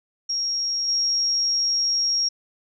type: tone with level steps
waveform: sine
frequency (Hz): 5588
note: F8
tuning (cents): 0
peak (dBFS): -22 / -19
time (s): 0.29-2.29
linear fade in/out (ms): 10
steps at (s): 0.88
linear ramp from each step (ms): 5
effects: none